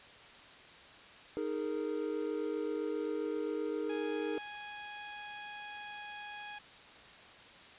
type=chord; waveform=triangle; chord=D# suspended fourth; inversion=none; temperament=equal with one note detuned; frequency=311.1 / 415.3 / 462.9 Hz; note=D#4 / G#4 / A#4; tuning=0 / 0 / -12 cents; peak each=-36 dBFS; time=1.37-4.38 s; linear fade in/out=0 ms
type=tone; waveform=15% pulse; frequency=830.6 Hz; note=G#5; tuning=in tune; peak=-37 dBFS; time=3.89-6.59 s; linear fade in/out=10 ms
effects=white hiss -54 dBFS RMS until 7.78 s + resampled to 8000 Hz